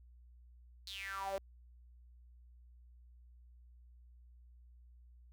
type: tone with high-pass filter sweep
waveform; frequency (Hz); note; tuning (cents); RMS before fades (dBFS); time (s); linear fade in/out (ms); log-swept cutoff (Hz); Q
sawtooth; 196; G3; 0; -42; 0.87-1.38; 0; 4300 to 500; 8.3
effects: added 60 Hz sine -57 dBFS peak until 5.32 s